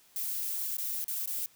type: noise with dropouts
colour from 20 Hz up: violet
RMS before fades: -34 dBFS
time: 0.16-1.46 s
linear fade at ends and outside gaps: 1 ms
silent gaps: 0.768-0.782 / 1.043-1.08 / 1.259-1.274 s
effects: white hiss -62 dBFS RMS until 1.55 s